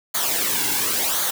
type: noise with flanger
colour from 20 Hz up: white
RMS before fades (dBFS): -22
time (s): 0.14-1.31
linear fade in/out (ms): 10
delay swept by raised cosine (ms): 0.37 to 1.67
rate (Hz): 0.93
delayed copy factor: -0.65
effects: none